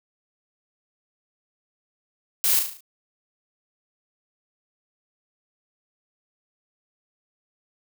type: noise with echo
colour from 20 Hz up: blue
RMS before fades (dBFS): -21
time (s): 2.44-2.59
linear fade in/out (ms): 0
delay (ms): 36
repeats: 6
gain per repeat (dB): -5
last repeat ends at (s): 2.806
effects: none